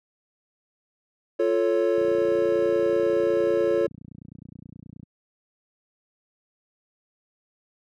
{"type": "chord", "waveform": "triangle", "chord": "F augmented", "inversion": "none", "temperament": "equal", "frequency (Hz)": [349.2, 440, 554.4], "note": ["F4", "A4", "C#5"], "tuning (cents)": [0, 0, 0], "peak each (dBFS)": -22, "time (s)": [1.39, 3.87], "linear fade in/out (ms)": 10}
{"type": "click train", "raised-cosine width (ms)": 5, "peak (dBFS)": -26, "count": 91, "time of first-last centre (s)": [1.98, 5.031], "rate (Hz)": 29.5}
{"effects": ["high-pass 150 Hz 12 dB/octave"]}